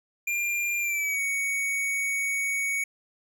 square tone with pitch glide, 2394 to 2234 Hz, D7 to C#7, +33 to +13 cents, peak -26 dBFS, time 0.27-2.84 s, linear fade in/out 5 ms, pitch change -120 cents, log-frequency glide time 0.8-1.21 s, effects none

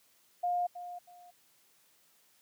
sine tone with echo, 709 Hz, F5, 26 cents sharp, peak -28 dBFS, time 0.43-0.67 s, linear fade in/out 10 ms, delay 320 ms, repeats 2, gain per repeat -12 dB, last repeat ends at 1.31 s, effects white hiss -67 dBFS RMS until 2.41 s + high-pass 100 Hz 12 dB/octave

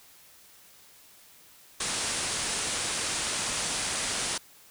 white low-pass noise, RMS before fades -31 dBFS, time 1.8-4.38 s, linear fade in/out 5 ms, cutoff 9900 Hz, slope 96 dB/octave, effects white hiss -55 dBFS RMS until 4.7 s

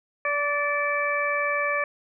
harmonic tone with a mistuned harmonic, 579 Hz, D5, 25 cents flat, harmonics 1 / 2 / 3 / 4, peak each -28 / -28 / -28 / -28 dBFS, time 0.25-1.84 s, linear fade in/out 2 ms, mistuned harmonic 3, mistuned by +17 cents, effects none

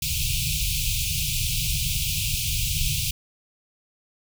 pink band-stop noise, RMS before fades -25 dBFS, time 0.02-3.11 s, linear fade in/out 5 ms, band 160 to 2400 Hz, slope 96 dB/octave, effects none

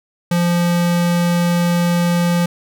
square tone, 173.5 Hz, F3, 11 cents flat, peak -14 dBFS, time 0.31-2.46 s, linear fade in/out 5 ms, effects none

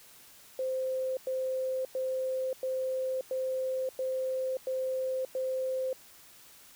sine tone bursts, 520 Hz, C5, 11 cents flat, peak -29 dBFS, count 8, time 0.59-5.93 s, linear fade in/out 2 ms, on 580 ms, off 100 ms, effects white hiss -55 dBFS RMS until 6.75 s

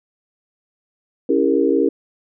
sine chord, C# diminished seventh, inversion none, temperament equal with one note detuned, 277.2 / 329.6 / 401.6 / 466.2 Hz, C#4 / E4 / G4 / Bb4, 0 / 0 / +42 / 0 cents, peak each -19 dBFS, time 1.29-1.89 s, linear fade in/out 5 ms, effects none

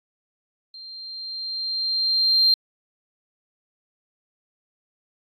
sine tone with level ramp, 4172 Hz, C8, 6 cents flat, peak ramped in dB -38 to -12 dBFS, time 0.74-2.54 s, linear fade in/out 2 ms, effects tanh soft clip ceiling -9 dBFS + AAC 48 kbps

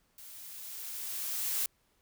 blue noise with level ramp, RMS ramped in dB -50 to -31 dBFS, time 0.18-1.66 s, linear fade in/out 2 ms, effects pink hiss -72 dBFS RMS until 2.01 s

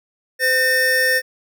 square tone pair together, 512.2 / 1817 Hz, C5 / A#6, -37 / -45 cents, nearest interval octave + minor seventh, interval 2192 cents, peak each -22 / -16 dBFS, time 0.39-1.22 s, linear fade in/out 50 ms, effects none

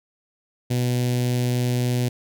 sawtooth tone with notch filter, 123.47 Hz, B2, in tune, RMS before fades -22 dBFS, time 0.7-2.09 s, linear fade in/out 10 ms, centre 1200 Hz, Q 0.58, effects none

